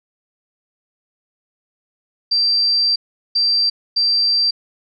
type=tone bursts at uneven times; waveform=sine; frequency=4699 Hz; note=D8; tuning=in tune; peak=-13 dBFS; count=3; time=2.31-2.96 / 3.35-3.7 / 3.96-4.51 s; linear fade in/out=10 ms; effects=none